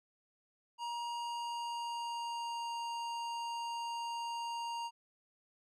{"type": "tone with pitch glide", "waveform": "square", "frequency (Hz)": [946, 935.1], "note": ["A#5", "A#5"], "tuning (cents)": [25, 5], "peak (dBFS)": -38, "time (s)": [0.78, 4.91], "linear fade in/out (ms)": 50, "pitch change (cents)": -20, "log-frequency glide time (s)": [1.13, 2.73], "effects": ["low-pass 7000 Hz 12 dB/octave"]}